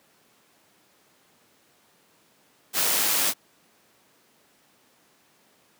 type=noise with amplitude modulation; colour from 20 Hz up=white; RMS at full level=-22 dBFS; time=2.73-3.34 s; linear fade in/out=50 ms; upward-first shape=sine; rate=105 Hz; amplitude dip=25%; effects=pink hiss -61 dBFS RMS until 5.79 s + high-pass 200 Hz 12 dB/octave